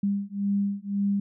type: beating tone pair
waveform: sine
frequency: 199.4 / 201.3 Hz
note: G3 / G3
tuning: +30 / +46 cents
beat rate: 1.9 Hz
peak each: -27 dBFS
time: 0.03-1.2 s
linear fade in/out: 5 ms
effects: none